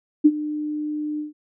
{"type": "tone with ADSR envelope", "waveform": "sine", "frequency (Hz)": 300.9, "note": "D4", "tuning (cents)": 42, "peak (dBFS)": -7, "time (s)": [0.24, 1.33], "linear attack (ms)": 17, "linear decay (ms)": 49, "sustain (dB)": -17, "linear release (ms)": 140, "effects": []}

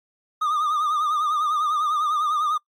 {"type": "tone with vibrato", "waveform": "triangle", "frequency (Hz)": 1218, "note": "D#6", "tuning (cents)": -37, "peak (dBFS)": -18, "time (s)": [0.41, 2.58], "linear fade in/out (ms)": 10, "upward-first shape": "triangle", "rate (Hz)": 10, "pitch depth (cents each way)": 86, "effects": ["noise-tail reverb RT60 0.1 s tail -25 dB re dry", "AAC 64 kbps"]}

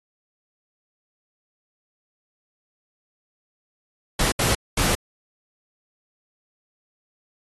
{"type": "noise bursts at uneven times", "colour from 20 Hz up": "pink", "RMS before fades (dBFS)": -21, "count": 3, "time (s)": [[4.19, 4.32], [4.39, 4.55], [4.77, 4.95]], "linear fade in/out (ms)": 5, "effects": ["AAC 32 kbps"]}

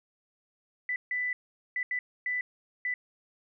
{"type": "tone bursts at uneven times", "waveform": "sine", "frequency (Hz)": 1989, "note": "B6", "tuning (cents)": 12, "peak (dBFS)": -28, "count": 6, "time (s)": [[0.89, 0.96], [1.11, 1.33], [1.76, 1.83], [1.91, 1.99], [2.26, 2.41], [2.85, 2.94]], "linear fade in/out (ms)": 2, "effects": []}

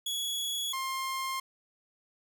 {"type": "tone pair in turn", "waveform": "sawtooth", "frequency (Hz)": [3366, 1060.2], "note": ["G#7", "C6"], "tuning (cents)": [23, 23], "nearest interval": "octave + minor sixth", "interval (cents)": 2000, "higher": "first", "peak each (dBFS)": -28, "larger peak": "neither", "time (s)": [[0.06, 0.73], [0.73, 1.4]], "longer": "neither", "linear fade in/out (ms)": 5, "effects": []}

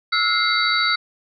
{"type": "tone cluster", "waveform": "sine", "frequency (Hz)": [1315, 1428, 2099, 3901, 4544], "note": ["E6", "F6", "C7", "B7", "C#8"], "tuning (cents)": [-5, 38, 5, -22, 42], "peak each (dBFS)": -23, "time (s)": [0.12, 0.96], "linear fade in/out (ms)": 10, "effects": []}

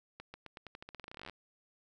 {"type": "accelerating click train", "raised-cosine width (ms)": 0.3, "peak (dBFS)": -30, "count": 23, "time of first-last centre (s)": [0.2, 1.297], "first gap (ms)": 140, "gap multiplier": 0.88, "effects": []}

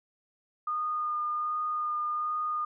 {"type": "tone with vibrato", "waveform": "sine", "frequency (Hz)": 1221, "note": "D#6", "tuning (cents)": -33, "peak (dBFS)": -28, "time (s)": [0.67, 2.65], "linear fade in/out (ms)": 5, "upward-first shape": "sine", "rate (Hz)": 1.3, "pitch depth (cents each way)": 13, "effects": []}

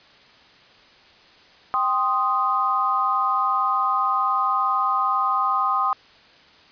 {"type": "chord", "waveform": "sine", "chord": "C minor", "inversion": "second", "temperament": "equal", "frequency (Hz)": [784, 1046.5, 1244.5], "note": ["G5", "C6", "Eb6"], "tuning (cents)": [0, 0, 0], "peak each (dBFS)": [-26, -23, -21], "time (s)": [1.74, 5.93], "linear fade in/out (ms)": 0, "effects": ["white hiss -51 dBFS RMS until 6.71 s", "resampled to 11025 Hz"]}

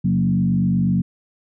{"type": "tone with frequency modulation", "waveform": "sine", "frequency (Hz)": 180.4, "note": "F#3", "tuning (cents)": -44, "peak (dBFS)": -15, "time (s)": [0.04, 1.02], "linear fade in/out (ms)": 10, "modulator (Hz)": 48.2, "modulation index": 1.1, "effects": []}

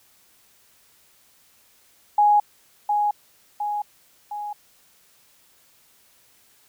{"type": "tone with echo", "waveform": "sine", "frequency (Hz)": 830.6, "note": "G#5", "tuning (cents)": 0, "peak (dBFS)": -13, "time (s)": [2.18, 2.4], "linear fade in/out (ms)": 5, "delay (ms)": 710, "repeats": 3, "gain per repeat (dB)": -5, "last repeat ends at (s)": 4.53, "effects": ["white hiss -58 dBFS RMS until 6.68 s"]}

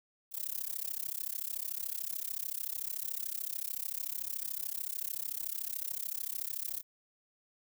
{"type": "noise with amplitude modulation", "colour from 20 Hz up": "violet", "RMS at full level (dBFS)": -34, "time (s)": [0.31, 6.83], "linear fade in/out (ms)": 50, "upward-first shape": "sine", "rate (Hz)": 33.6, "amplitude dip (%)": 100, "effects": []}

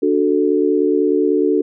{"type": "chord", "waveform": "sine", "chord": "D major", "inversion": "none", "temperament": "equal", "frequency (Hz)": [293.7, 370, 440], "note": ["D4", "F#4", "A4"], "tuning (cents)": [0, 0, 0], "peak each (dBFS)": -17, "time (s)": [0.02, 1.62], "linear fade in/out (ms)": 10, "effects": []}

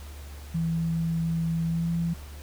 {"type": "tone with pitch glide", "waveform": "sine", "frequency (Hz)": [164.81, 168.18], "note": ["E3", "E3"], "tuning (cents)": [0, 35], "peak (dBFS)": -24, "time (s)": [0.54, 2.14], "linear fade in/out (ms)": 10, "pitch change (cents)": 35, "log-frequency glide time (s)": [1.65, 1.91], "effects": ["added 72 Hz sine -39 dBFS peak until 2.42 s", "pink hiss -49 dBFS RMS until 2.42 s"]}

